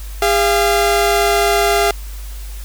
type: tone pair together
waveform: sawtooth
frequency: 405.8 / 688 Hz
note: G#4 / F5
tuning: -40 / -26 cents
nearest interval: major sixth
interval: 914 cents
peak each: -11 dBFS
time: 0.22-1.91 s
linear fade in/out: 2 ms
effects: added 50 Hz sine -26 dBFS peak until 2.64 s + white hiss -39 dBFS RMS until 2.64 s